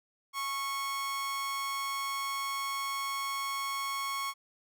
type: tone with amplitude modulation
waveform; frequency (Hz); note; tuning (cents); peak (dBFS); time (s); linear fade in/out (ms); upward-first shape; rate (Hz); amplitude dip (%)
sawtooth; 1100; C#6; -14; -27; 0.33-4.34; 50; sine; 254; 35
effects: none